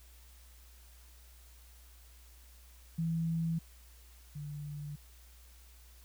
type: tone pair in turn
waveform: sine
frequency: 164.6 / 147.04 Hz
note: E3 / D3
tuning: -2 / +2 cents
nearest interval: major second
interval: 196 cents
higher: first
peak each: -30 / -39 dBFS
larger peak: first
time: 2.98-3.59 / 4.35-4.96 s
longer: neither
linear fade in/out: 10 ms
effects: added 60 Hz sine -55 dBFS peak until 6.04 s + white hiss -62 dBFS RMS until 6.04 s